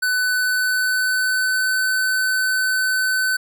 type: tone with pitch glide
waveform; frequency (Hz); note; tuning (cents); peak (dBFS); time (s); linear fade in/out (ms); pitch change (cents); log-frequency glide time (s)
square; 1500 to 1516.6; F#6 to F#6; +23 to +42; -18; 0.02-3.37; 10; +19; 0.23-1.77
effects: none